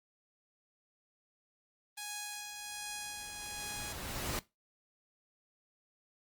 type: tone with tremolo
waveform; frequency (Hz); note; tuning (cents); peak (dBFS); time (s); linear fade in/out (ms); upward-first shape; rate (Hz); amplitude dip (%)
5% pulse; 830.6; G#5; 0; -27; 1.97-3.93; 10; triangle; 1.3; 40
type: noise with exponential growth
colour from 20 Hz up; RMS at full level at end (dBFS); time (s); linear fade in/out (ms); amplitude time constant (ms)
pink; -35; 2.36-4.39; 1; 440
effects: noise-tail reverb RT60 0.2 s tail -18 dB re dry + Opus 24 kbps